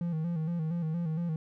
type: tone with vibrato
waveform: triangle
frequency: 164.81 Hz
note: E3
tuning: in tune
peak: -27 dBFS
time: 0.01-1.36 s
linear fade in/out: 2 ms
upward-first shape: square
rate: 4.3 Hz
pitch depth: 73 cents each way
effects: none